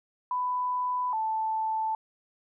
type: tone pair in turn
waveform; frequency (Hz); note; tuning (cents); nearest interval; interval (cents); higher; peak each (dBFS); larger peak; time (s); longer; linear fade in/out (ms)
sine; 996 / 879.7; B5 / A5; +14 / -1; major second; 215; first; -26; neither; 0.31-1.13 / 1.13-1.95; neither; 2
effects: none